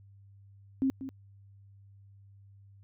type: tone with echo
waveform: sine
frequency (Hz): 266.7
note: C4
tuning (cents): +33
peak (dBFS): -24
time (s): 0.82-0.9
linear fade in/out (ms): 0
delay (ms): 190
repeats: 1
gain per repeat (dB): -12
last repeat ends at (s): 1.09
effects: added 99 Hz sine -53 dBFS peak until 2.83 s